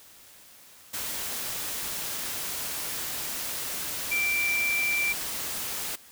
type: tone in noise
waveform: sine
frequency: 2349 Hz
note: D7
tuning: in tune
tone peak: -24 dBFS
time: 4.11-5.13 s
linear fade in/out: 10 ms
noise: white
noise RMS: -33 dBFS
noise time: 0.93-5.96 s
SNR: +6 dB
effects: white hiss -52 dBFS RMS until 6.11 s